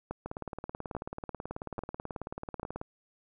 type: two click trains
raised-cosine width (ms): 1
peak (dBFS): -21 / -23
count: 4 / 48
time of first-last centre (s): 0.11-2.631 / 0.26-2.814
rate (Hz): 1.19 / 18.4
effects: none